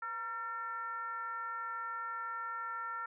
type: tone with frequency modulation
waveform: sine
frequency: 1366 Hz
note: F6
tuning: 39 cents flat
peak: -37 dBFS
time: 0.02-3.06 s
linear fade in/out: 5 ms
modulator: 433 Hz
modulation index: 0.74
effects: none